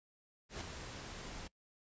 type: noise with ADSR envelope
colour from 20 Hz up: pink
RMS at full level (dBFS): -41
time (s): 0.49-1.48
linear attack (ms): 120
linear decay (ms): 4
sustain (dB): -6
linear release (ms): 16
effects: noise-tail reverb RT60 0.1 s tail -22 dB re dry + resampled to 16000 Hz